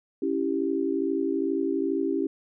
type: chord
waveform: sine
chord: C# diminished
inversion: none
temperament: equal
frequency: 277.2 / 329.6 / 392 Hz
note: C#4 / E4 / G4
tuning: 0 / 0 / 0 cents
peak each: -28 dBFS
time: 0.22-2.27 s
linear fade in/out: 5 ms
effects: none